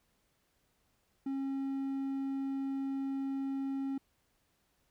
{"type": "tone", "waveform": "triangle", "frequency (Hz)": 271.5, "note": "C#4", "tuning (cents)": -36, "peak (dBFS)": -31, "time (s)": [1.26, 3.98], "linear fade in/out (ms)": 5, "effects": ["pink hiss -75 dBFS RMS until 4.9 s"]}